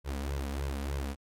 sawtooth tone with flanger, 69.3 Hz, C#2, in tune, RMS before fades -34 dBFS, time 0.04-1.16 s, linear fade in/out 50 ms, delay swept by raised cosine 1.9 to 4.2 ms, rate 3.3 Hz, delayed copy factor +0.9, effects MP3 64 kbps

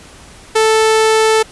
sawtooth tone, 440 Hz, A4, in tune, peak -5 dBFS, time 0.55-1.43 s, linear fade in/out 10 ms, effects pink hiss -39 dBFS RMS until 1.51 s + resampled to 24000 Hz

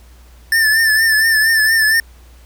square tone with vibrato, 1771 Hz, A6, 11 cents sharp, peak -11 dBFS, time 0.52-2 s, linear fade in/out 2 ms, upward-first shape triangle, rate 4.3 Hz, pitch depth 60 cents each way, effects added 60 Hz sine -40 dBFS peak until 2.45 s + pink hiss -50 dBFS RMS until 2.45 s

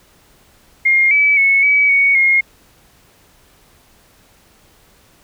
sine tone with pitch steps, 2128 / 2295 / 2201 / 2279 / 2231 / 2145 Hz, C7 / D7 / C#7 / C#7 / C#7 / C7, +29 / -40 / -13 / +47 / +11 / +42 cents, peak -9 dBFS, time 0.85-2.41 s, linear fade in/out 10 ms, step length 260 ms, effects pink hiss -51 dBFS RMS until 5.23 s

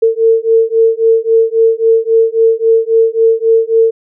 sine beating tone pair, 450 / 453.7 Hz, A4 / A#4, +39 / -47 cents, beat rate 3.7 Hz, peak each -10 dBFS, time 0.02-3.91 s, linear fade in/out 10 ms, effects none

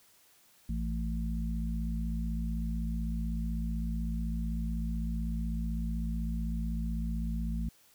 harmonic tone, 55.9 Hz, A1, 28 cents sharp, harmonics 1 / 3 / 4, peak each -32 / -37 / -38 dBFS, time 0.69-7.69 s, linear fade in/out 5 ms, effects white hiss -63 dBFS RMS until 7.94 s

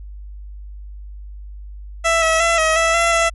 15% pulse tone with pitch steps, 663 / 647 / 671 / 637 / 659 / 675 / 668 Hz, E5 / E5 / E5 / D#5 / E5 / E5 / E5, +10 / -32 / +31 / +41 / -1 / +41 / +23 cents, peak -7 dBFS, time 2.04-3.3 s, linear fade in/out 20 ms, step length 180 ms, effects added 50 Hz sine -31 dBFS peak until 3.34 s + MP3 48 kbps

